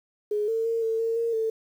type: tone with pitch steps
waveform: sine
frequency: 418.5 / 451 / 457.7 / 448.5 / 455 / 462.6 / 445.2 Hz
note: G#4 / A4 / A#4 / A4 / A#4 / A#4 / A4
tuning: +13 / +43 / -32 / +33 / -42 / -13 / +20 cents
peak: -23 dBFS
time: 0.31-1.5 s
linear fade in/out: 5 ms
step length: 170 ms
effects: 9-bit